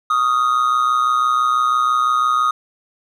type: tone with amplitude modulation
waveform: triangle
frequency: 1244.5 Hz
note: D#6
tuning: in tune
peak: -9 dBFS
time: 0.1-2.51 s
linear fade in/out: 5 ms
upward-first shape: sine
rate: 126 Hz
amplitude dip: 65%
effects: none